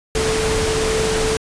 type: tone in noise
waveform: sine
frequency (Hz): 440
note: A4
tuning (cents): 0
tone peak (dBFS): -19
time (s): 0.15-1.37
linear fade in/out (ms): 2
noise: pink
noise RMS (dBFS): -21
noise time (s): 0.15-1.37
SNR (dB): -1
effects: resampled to 22050 Hz